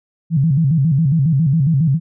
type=tone with vibrato; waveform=sine; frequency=149 Hz; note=D3; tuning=25 cents sharp; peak=-11 dBFS; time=0.3-2 s; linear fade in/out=50 ms; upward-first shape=square; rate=7.3 Hz; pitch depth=170 cents each way; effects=none